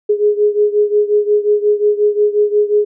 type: beating tone pair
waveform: sine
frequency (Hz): 415.3 / 420.9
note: G#4 / G#4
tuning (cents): 0 / +23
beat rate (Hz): 5.6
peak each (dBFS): -12 / -15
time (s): 0.09-2.85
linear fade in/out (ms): 10
effects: none